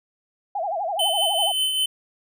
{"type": "tone with vibrato", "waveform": "sine", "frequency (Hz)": 732, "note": "F#5", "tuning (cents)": -19, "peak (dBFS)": -23, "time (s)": [0.55, 1.52], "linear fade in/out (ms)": 5, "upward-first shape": "sine", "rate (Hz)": 12, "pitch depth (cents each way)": 220}
{"type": "tone with tremolo", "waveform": "square", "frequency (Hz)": 3050, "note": "G7", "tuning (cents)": -48, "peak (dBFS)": -19, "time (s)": [0.99, 1.86], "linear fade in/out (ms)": 5, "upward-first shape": "triangle", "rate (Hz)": 5.1, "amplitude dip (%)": 45}
{"effects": []}